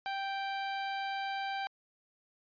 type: tone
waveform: sawtooth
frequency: 784 Hz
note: G5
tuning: in tune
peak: -30 dBFS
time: 0.06-1.67 s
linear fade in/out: 0 ms
effects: resampled to 11025 Hz